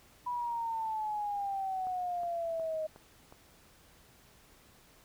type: exponential sweep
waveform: sine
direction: down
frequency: 985 to 622 Hz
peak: -32 dBFS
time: 0.26-2.87 s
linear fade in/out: 10 ms
type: click train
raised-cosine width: 1 ms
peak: -37 dBFS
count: 5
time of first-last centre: 1.87-3.325 s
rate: 2.75 Hz
effects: pink hiss -61 dBFS RMS until 5.04 s